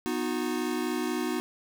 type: chord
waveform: square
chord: B major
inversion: none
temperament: equal with one note detuned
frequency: 246.9 / 311.1 / 363.2 Hz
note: B3 / D#4 / F#4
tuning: 0 / 0 / -32 cents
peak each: -33 dBFS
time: 0.06-1.4 s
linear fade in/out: 0 ms
effects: none